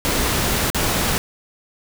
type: noise with dropouts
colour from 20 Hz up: pink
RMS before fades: -20 dBFS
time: 0.05-1.18 s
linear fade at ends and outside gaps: 0 ms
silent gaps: 0.701-0.746 s
effects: none